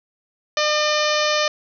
harmonic tone, 603 Hz, D5, 46 cents sharp, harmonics 1 / 2 / 3 / 4 / 5 / 6 / 7 / 8 / 9 / 10, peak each -21 / -24 / -26 / -27 / -28 / -29 / -29 / -30 / -31 / -31 dBFS, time 0.57-1.48 s, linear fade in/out 2 ms, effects none

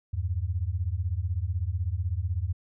sine beating tone pair, 81.2 / 97.2 Hz, E2 / G2, -26 / -14 cents, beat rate 16 Hz, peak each -29 / -29 dBFS, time 0.13-2.53 s, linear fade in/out 10 ms, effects none

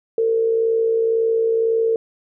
sine tone with amplitude modulation, 453 Hz, A#4, 50 cents flat, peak -13 dBFS, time 0.18-1.96 s, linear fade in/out 2 ms, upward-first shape sine, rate 61.9 Hz, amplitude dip 45%, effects none

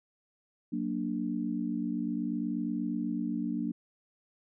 sine chord, Gb augmented, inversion none, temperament equal, 185 / 233.1 / 293.7 Hz, Gb3 / Bb3 / D4, 0 / 0 / 0 cents, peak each -36 / -33 / -34 dBFS, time 0.72-3.72 s, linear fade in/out 10 ms, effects none

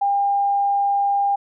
sine tone, 802 Hz, G5, 39 cents sharp, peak -16 dBFS, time 0.01-1.36 s, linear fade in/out 10 ms, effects none

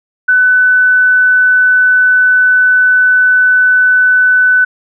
sine tone, 1500 Hz, F#6, 23 cents sharp, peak -5 dBFS, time 0.28-4.65 s, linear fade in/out 10 ms, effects none

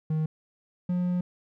triangle tone pair in turn, 156.5 / 178.75 Hz, D#3 / F3, +10 / +41 cents, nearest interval major second, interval 231 cents, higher second, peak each -22 dBFS, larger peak neither, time 0.1-0.26 / 0.89-1.21 s, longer second, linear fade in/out 5 ms, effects none

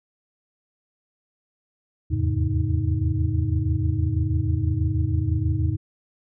sine tone cluster, 78.6 / 84.8 / 106.5 / 136 / 312.7 Hz, D#2 / E2 / G#2 / C#3 / D#4, +18 / +50 / +44 / -33 / +9 cents, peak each -28 / -24 / -24 / -28 / -31 dBFS, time 2.1-5.77 s, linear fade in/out 20 ms, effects none

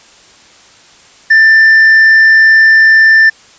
triangle tone with tanh clipping, 1779 Hz, A6, 19 cents sharp, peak -3 dBFS, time 1.3-3.3 s, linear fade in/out 10 ms, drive 7 dB, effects white hiss -41 dBFS RMS until 3.58 s + resampled to 16000 Hz

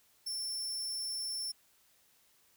sawtooth tone, 5390 Hz, E8, 38 cents sharp, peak -33 dBFS, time 0.26-1.52 s, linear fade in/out 10 ms, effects white hiss -68 dBFS RMS until 2.56 s

